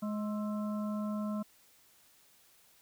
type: harmonic tone with a mistuned harmonic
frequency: 210.3 Hz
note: G#3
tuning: 22 cents sharp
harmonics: 1 / 3 / 5 / 6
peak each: -33 / -43 / -47 / -49 dBFS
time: 0.02-1.43 s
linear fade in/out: 10 ms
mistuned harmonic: 6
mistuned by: +84 cents
effects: white hiss -64 dBFS RMS until 2.81 s